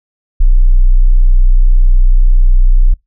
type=tone; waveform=sine; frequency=30.87 Hz; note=B0; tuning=in tune; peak=-3 dBFS; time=0.4-2.94 s; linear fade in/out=10 ms; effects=noise-tail reverb RT60 0.2 s tail -25 dB re dry